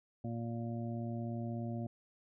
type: harmonic tone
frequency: 116.54 Hz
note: A#2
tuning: in tune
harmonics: 1 / 2 / 3 / 5 / 6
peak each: -39 / -40 / -48 / -49 / -50 dBFS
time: 0.24-1.87 s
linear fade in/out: 5 ms
effects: none